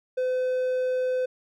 triangle tone, 509 Hz, C5, 48 cents flat, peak -21 dBFS, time 0.17-1.26 s, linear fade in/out 10 ms, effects none

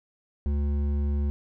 sine tone with hard clipping, 72 Hz, D2, 34 cents flat, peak -25 dBFS, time 0.46-1.3 s, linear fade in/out 0 ms, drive 9 dB, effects none

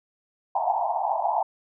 pink band-pass noise, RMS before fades -25 dBFS, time 0.55-1.43 s, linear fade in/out 5 ms, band 660 to 960 Hz, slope 96 dB/octave, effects none

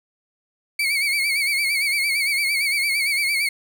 35% pulse tone with vibrato, 2238 Hz, C#7, 16 cents sharp, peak -17 dBFS, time 0.79-3.49 s, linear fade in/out 5 ms, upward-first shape sine, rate 8.8 Hz, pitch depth 79 cents each way, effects none

